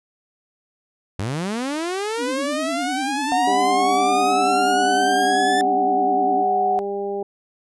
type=linear sweep; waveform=sawtooth; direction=up; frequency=88.7 to 1769 Hz; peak=-19 dBFS; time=1.19-5.61 s; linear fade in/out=0 ms
type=tone with vibrato; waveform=sine; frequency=280 Hz; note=C#4; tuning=18 cents sharp; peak=-25 dBFS; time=2.17-6.45 s; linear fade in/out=50 ms; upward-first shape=sine; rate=10 Hz; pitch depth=130 cents each way
type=tone with pitch glide; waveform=sine; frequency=734 to 740.4 Hz; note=F#5 to F#5; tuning=-14 to +1 cents; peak=-17 dBFS; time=3.32-6.79 s; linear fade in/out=0 ms; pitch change=+15 cents; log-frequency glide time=4.91-5.41 s
type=harmonic tone; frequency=200 Hz; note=G3; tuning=35 cents sharp; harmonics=1 / 2 / 3 / 4; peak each=-35 / -24 / -33 / -31 dBFS; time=3.47-7.23 s; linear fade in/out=5 ms
effects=resampled to 24000 Hz